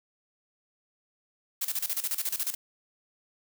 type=noise with tremolo; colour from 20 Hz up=blue; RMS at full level=-29 dBFS; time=1.61-2.55 s; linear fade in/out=10 ms; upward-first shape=square; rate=14 Hz; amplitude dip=80%; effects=none